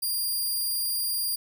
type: tone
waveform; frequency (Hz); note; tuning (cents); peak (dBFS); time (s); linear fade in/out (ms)
10% pulse; 4793; D8; +34; -19; 0.02-1.36; 10
effects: none